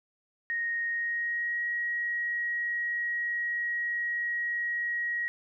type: tone with pitch glide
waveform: sine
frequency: 1864.7 to 1898.4 Hz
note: A#6 to A#6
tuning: 0 to +31 cents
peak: -28 dBFS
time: 0.5-5.28 s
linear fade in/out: 0 ms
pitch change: +31 cents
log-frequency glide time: 0.9-1.62 s
effects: none